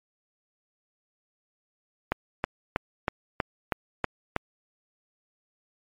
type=click train; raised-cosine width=0.5 ms; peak=-9 dBFS; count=8; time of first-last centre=2.12-4.364 s; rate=3.12 Hz; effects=MP3 64 kbps